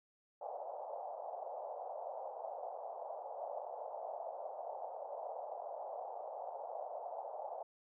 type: band-pass noise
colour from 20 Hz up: white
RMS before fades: -45 dBFS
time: 0.41-7.63 s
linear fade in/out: 5 ms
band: 550 to 810 Hz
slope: 48 dB/octave
effects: none